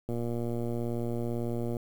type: click train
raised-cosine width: 2 ms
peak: -21 dBFS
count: 199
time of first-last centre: 0.09-1.768 s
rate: 118 Hz
effects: 8-bit